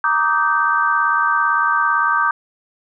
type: chord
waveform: sine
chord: Eb major seventh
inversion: second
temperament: just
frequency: 933.4 / 1166.7 / 1244.5 / 1555.6 Hz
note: Bb5 / D6 / Eb6 / G6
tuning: +2 / -12 / 0 / -14 cents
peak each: -22 / -18 / -21 / -18 dBFS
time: 0.04-2.31 s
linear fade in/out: 2 ms
effects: none